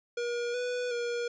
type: tone with pitch steps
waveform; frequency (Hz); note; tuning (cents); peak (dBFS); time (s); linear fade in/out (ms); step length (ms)
square; 477.7 / 492.9 / 476.7; A#4 / B4 / A#4; +42 / -3 / +39; -31; 0.17-1.28; 5; 370
effects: resampled to 16000 Hz